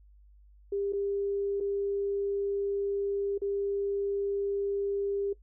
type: tone with dropouts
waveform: sine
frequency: 400 Hz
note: G4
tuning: 35 cents sharp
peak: -28 dBFS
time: 0.72-5.33 s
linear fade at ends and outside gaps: 5 ms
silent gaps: 0.925-0.932 / 1.602-1.607 / 3.379-3.417 s
effects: noise-tail reverb RT60 0.1 s tail -18 dB re dry + added 50 Hz sine -54 dBFS peak until 5.42 s